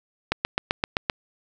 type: click train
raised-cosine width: 0.3 ms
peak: -5 dBFS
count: 7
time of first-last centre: 0.32-1.098 s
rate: 7.71 Hz
effects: none